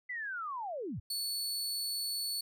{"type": "linear sweep", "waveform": "sine", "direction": "down", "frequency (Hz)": [2028, 72.2], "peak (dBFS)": -36, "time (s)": [0.09, 1], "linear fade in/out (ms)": 10}
{"type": "tone", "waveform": "sawtooth", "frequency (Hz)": 4435, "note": "C#8", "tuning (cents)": 0, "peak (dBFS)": -31, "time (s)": [1.1, 2.41], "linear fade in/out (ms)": 5}
{"effects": []}